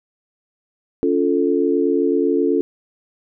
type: chord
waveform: sine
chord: Db augmented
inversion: none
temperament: equal with one note detuned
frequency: 281.4 / 349.2 / 440 Hz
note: Db4 / F4 / A4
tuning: +26 / 0 / 0 cents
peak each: -19 dBFS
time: 1.03-2.61 s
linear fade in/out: 0 ms
effects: none